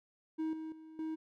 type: tone with level steps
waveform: triangle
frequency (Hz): 317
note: D#4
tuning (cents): +32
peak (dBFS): -31 / -38 / -48 / -34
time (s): 0.38-1.16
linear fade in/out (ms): 20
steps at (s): 0.53 / 0.72 / 0.99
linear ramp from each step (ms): 2
effects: none